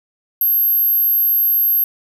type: tone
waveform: sine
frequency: 12544 Hz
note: G9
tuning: in tune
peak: -12 dBFS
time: 0.41-1.84 s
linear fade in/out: 2 ms
effects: none